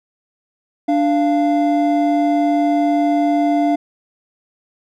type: tone pair together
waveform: triangle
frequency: 293.7 / 691.1 Hz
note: D4 / F5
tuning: 0 / -18 cents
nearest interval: octave + minor third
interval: 1482 cents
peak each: -13 / -15 dBFS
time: 0.88-3.76 s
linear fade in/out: 10 ms
effects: none